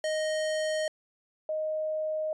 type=tone pair in turn; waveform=square / sine; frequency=622.3 / 622.3 Hz; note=D#5 / D#5; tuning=0 / 0 cents; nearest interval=unison; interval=0 cents; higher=neither; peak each=-28 dBFS; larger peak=neither; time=0.04-0.88 / 1.49-2.33 s; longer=neither; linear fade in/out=2 ms; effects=resampled to 22050 Hz